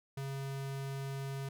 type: tone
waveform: square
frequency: 136.7 Hz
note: C#3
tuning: 24 cents flat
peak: -38 dBFS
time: 0.17-1.49 s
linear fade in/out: 5 ms
effects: none